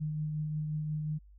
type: tone with tremolo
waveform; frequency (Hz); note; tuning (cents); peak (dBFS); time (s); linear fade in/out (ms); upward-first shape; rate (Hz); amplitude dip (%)
sine; 153; D#3; -29; -30; 0-1.19; 20; triangle; 5.6; 30
effects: added 50 Hz sine -53 dBFS peak until 1.38 s